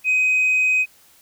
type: tone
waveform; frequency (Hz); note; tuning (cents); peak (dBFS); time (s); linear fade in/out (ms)
sine; 2516; D#7; +19; -13; 0.04-0.86; 50
effects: tanh soft clip ceiling -13 dBFS + white hiss -53 dBFS RMS until 1.21 s